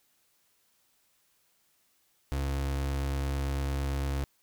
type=tone; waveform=35% pulse; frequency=68.9 Hz; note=C#2; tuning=10 cents flat; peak=-27 dBFS; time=2.32-4.24 s; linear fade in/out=0 ms; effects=white hiss -70 dBFS RMS until 4.42 s